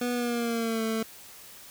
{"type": "tone with pitch glide", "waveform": "25% pulse", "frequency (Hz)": [244.3, 222.7], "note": ["B3", "A3"], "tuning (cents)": [-19, 21], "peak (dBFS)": -23, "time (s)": [0.01, 1.03], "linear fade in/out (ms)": 5, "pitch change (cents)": -160, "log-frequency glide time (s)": [0.13, 0.83], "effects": ["white hiss -48 dBFS RMS until 1.7 s"]}